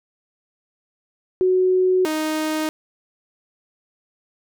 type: tone pair in turn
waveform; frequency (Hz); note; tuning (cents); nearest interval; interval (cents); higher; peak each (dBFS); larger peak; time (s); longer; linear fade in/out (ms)
sine / sawtooth; 370 / 311.1; F#4 / D#4; 0 / 0; minor third; 300; first; -14 / -17; first; 1.41-2.05 / 2.05-2.69; neither; 0
effects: none